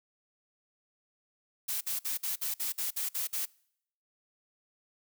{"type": "noise bursts", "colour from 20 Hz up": "blue", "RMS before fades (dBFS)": -33, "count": 10, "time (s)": [1.68, 3.457], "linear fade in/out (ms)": 10, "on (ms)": 130, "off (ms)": 53, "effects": ["noise-tail reverb RT60 0.7 s tail -25 dB re dry"]}